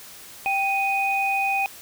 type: tone pair together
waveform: sine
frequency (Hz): 784 / 2489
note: G5 / D#7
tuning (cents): 0 / 0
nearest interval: octave + minor sixth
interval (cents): 2000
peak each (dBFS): -23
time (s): 0.46-1.66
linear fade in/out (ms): 0
effects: white hiss -43 dBFS RMS until 1.81 s